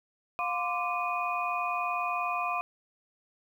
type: tone cluster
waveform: sine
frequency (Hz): 709 / 1032 / 1172 / 2478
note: F5 / C6 / D6 / D#7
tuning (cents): +26 / -24 / -4 / -8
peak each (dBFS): -33 / -34 / -33 / -35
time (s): 0.39-2.61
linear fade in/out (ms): 0
effects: 10-bit